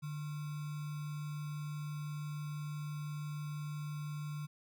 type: tone with sample-and-hold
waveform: sine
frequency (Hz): 149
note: D3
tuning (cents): +25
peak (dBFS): -38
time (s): 0.02-4.47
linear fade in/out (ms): 20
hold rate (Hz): 1225
effects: none